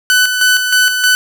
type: tone with tremolo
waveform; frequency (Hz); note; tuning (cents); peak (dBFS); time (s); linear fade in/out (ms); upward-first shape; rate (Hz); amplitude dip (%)
sawtooth; 1499; F#6; +22; -4; 0.1-1.15; 0; square; 3.2; 50
effects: none